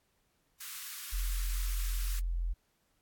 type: high-pass noise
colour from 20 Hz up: white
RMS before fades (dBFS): -43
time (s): 0.6-2.2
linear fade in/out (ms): 10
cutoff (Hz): 1100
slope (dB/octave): 48
type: tone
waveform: sine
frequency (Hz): 42.86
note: F1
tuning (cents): -32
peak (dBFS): -30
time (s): 1.12-2.54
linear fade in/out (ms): 20
effects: pink hiss -75 dBFS RMS until 3.01 s + AAC 64 kbps